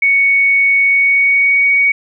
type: tone with pitch glide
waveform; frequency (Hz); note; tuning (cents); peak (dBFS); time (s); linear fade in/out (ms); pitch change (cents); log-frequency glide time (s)
sine; 2225 to 2243; C#7 to C#7; +6 to +20; -8; 0.02-1.92; 5; +14; 0.82-1.65
effects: none